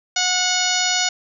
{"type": "harmonic tone with a mistuned harmonic", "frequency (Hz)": 731, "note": "F#5", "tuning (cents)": -21, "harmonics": [1, 2, 3, 4, 5, 6, 7, 8, 9], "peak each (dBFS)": [-26, -26, -26, -26, -26, -26, -26, -26, -26], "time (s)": [0.16, 1.09], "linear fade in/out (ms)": 5, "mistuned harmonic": 9, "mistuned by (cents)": 57, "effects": []}